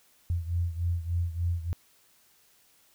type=beating tone pair; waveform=sine; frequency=85.1 / 88.5 Hz; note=F2 / F2; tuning=-44 / +23 cents; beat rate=3.4 Hz; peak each=-28 / -32 dBFS; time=0.3-1.73 s; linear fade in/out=0 ms; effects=white hiss -63 dBFS RMS until 2.94 s